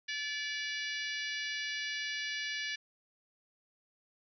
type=harmonic tone with a mistuned harmonic; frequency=578 Hz; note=D5; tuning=28 cents flat; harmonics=3 / 4 / 5 / 6 / 7 / 8 / 9 / 10; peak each=-39 / -41 / -43 / -45 / -46 / -47 / -48 / -49 dBFS; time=0.08-2.76 s; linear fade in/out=10 ms; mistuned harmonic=9; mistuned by=-56 cents; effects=none